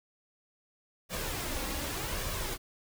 pink noise with flanger, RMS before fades -35 dBFS, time 1.09-2.58 s, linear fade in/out 50 ms, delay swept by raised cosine 1.7 to 3.7 ms, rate 0.86 Hz, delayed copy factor +0.5, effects none

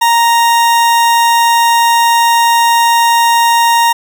40% pulse tone, 932.3 Hz, A#5, in tune, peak -6 dBFS, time 0.01-3.93 s, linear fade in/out 10 ms, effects none

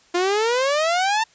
sawtooth exponential sweep, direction up, 344.4 to 910 Hz, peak -14 dBFS, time 0.14-1.24 s, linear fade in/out 10 ms, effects white hiss -55 dBFS RMS until 1.34 s + resampled to 16000 Hz

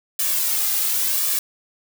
blue noise with flanger, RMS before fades -21 dBFS, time 0.19-1.39 s, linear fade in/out 2 ms, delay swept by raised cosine 1.7 to 2.47 ms, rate 0.93 Hz, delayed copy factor +0.6, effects none

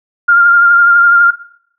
sine tone with vibrato, 1400 Hz, F6, 4 cents sharp, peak -4 dBFS, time 0.28-1.31 s, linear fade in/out 10 ms, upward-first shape triangle, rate 12 Hz, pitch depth 31 cents each way, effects noise-tail reverb RT60 0.6 s tail -17 dB re dry

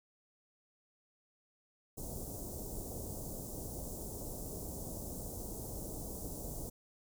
pink band-stop noise, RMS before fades -43 dBFS, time 1.97-6.7 s, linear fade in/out 10 ms, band 690 to 6800 Hz, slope 24 dB/octave, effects none

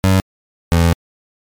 25% pulse tone pair in turn, 95 / 84.15 Hz, F#2 / E2, +46 / +36 cents, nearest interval major second, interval 210 cents, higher first, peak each -6 dBFS, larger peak neither, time 0.04-0.2 / 0.72-0.93 s, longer second, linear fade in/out 0 ms, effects MP3 96 kbps

